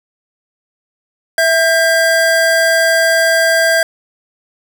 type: tone pair together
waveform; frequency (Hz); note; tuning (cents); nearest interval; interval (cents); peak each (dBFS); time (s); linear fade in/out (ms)
square; 659.6 / 1600; E5 / G6; +1 / +35; octave + minor third; 1534; -13; 1.38-3.83; 2
effects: none